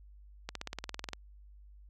accelerating click train, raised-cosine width 0.2 ms, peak -20 dBFS, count 13, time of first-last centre 0.49-1.133 s, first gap 63 ms, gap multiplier 0.97, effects added 50 Hz sine -52 dBFS peak until 1.89 s

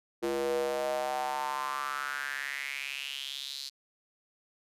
square tone with high-pass filter sweep, 68.9 Hz, C#2, 10 cents flat, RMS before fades -34 dBFS, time 0.22-3.7 s, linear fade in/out 20 ms, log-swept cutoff 380 to 4400 Hz, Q 5.4, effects resampled to 32000 Hz

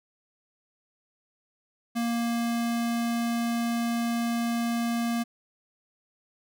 square tone, 234 Hz, A#3, 7 cents sharp, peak -26 dBFS, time 1.95-5.24 s, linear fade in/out 20 ms, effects none

